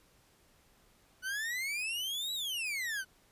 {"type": "exponential two-way sweep", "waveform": "40% pulse", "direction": "up then down", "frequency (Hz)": [1476, 3951, 1476], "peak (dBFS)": -33, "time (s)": [1.22, 3.05], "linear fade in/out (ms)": 50, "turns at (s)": 2.33, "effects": ["pink hiss -66 dBFS RMS until 3.31 s", "resampled to 32000 Hz"]}